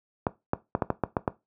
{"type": "clicks", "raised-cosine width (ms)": 1, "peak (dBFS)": -9, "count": 8, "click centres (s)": [0.268, 0.534, 0.751, 0.822, 0.903, 1.037, 1.168, 1.278], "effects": ["noise-tail reverb RT60 0.2 s tail -17 dB re dry", "high-pass 80 Hz 12 dB/octave"]}